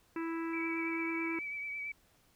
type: harmonic tone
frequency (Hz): 329.6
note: E4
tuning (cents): 0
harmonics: 1 / 3 / 4 / 5 / 6 / 7 / 8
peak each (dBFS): -35 / -45 / -47 / -49 / -51 / -52 / -53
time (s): 0.16-1.39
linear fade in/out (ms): 2
type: tone with vibrato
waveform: sine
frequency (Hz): 2294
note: D7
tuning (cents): -41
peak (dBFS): -37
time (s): 0.53-1.92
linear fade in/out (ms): 5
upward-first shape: triangle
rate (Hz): 9.1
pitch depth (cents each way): 32
effects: pink hiss -68 dBFS RMS until 2.35 s